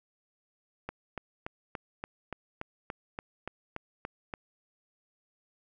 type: click train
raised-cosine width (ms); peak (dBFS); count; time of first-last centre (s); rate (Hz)
0.5; -21; 13; 0.89-4.338; 3.48
effects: none